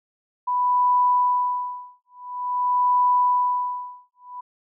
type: tone with tremolo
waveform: sine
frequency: 990 Hz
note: B5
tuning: 4 cents sharp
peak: -15 dBFS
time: 0.47-4.41 s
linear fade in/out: 10 ms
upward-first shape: sine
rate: 0.48 Hz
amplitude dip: 100%
effects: none